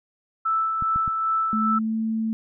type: tone with tremolo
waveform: sine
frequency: 1318.5 Hz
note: E6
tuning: in tune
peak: -19 dBFS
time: 0.45-1.79 s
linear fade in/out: 10 ms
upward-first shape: sine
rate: 2.5 Hz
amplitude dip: 35%
type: clicks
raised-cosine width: 5 ms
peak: -21 dBFS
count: 3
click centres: 0.824 / 0.96 / 1.078 s
type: tone with pitch glide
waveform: sine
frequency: 217.9 to 222.2 Hz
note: A3 to A3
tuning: -17 to +17 cents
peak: -22 dBFS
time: 1.53-2.33 s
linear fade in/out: 0 ms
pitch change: +34 cents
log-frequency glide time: 1.64-1.96 s
effects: none